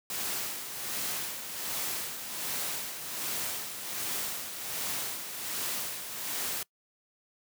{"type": "noise with tremolo", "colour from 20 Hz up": "white", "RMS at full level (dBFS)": -33, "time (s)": [0.1, 6.63], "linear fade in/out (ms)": 2, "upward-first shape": "sine", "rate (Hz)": 1.3, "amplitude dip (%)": 55, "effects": ["noise-tail reverb RT60 0.1 s tail -23 dB re dry", "high-pass 100 Hz 12 dB/octave"]}